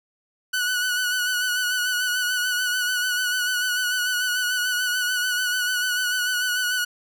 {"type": "tone with vibrato", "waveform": "sawtooth", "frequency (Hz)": 1480, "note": "F#6", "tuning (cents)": 0, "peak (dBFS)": -18, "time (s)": [0.53, 6.85], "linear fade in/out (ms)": 10, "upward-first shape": "sine", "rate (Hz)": 6.8, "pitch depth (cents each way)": 36, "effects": []}